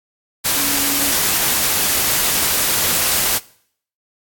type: tone in noise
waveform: sine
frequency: 281.4 Hz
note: C#4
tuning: 26 cents sharp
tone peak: -26 dBFS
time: 0.55-1.12 s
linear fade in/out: 20 ms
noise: white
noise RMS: -17 dBFS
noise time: 0.44-3.39 s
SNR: -12 dB
effects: noise-tail reverb RT60 0.6 s tail -21 dB re dry + AAC 64 kbps